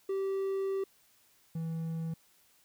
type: tone pair in turn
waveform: triangle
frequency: 388.2 / 163.22 Hz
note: G4 / E3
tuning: -17 / -17 cents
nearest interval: octave + minor third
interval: 1500 cents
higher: first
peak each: -28 / -31 dBFS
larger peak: first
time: 0.09-0.84 / 1.55-2.14 s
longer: first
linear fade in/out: 5 ms
effects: white hiss -66 dBFS RMS until 2.64 s